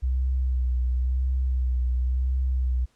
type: tone with vibrato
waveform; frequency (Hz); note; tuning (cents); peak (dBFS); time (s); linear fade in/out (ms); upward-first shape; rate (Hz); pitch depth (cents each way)
sine; 63.3; B1; +43; -21; 0.02-2.86; 20; sine; 0.95; 36
effects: pink hiss -66 dBFS RMS until 2.95 s + low-pass 9000 Hz 12 dB/octave